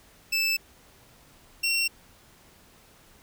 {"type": "tone pair in turn", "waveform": "25% pulse", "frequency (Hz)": [2637, 2727], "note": ["E7", "F7"], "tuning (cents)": [0, -42], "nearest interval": "minor second", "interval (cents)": 58, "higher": "second", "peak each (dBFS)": -19, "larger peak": "neither", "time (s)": [[0.32, 0.57], [1.63, 1.88]], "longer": "neither", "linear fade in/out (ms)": 10, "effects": ["pink hiss -56 dBFS RMS until 3.22 s"]}